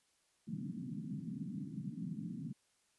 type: band-pass noise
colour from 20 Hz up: pink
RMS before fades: -43 dBFS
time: 0.47-2.53 s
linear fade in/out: 10 ms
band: 140 to 260 Hz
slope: 48 dB/octave
effects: white hiss -75 dBFS RMS until 2.98 s + resampled to 24000 Hz